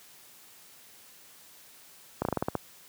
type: slowing click train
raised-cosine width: 1 ms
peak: -13 dBFS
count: 8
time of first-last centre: 2.22-2.553 s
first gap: 31 ms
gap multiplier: 1.14
effects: white hiss -54 dBFS RMS until 2.88 s + high-pass 80 Hz 12 dB/octave